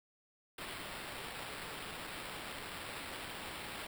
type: noise with sample-and-hold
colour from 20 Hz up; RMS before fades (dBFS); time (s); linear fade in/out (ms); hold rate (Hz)
violet; -45; 0.58-3.87; 5; 6300
effects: none